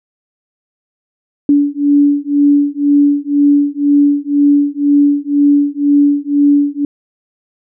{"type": "beating tone pair", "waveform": "sine", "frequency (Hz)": [286.4, 288.4], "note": ["D4", "D4"], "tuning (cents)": [-43, -31], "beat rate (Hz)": 2, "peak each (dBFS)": -11, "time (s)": [1.49, 6.85], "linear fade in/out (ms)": 2, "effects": []}